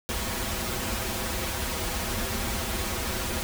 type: noise with comb filter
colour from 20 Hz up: pink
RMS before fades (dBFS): -30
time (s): 0.09-3.43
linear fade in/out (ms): 0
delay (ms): 6.8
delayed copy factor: -0.85
effects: none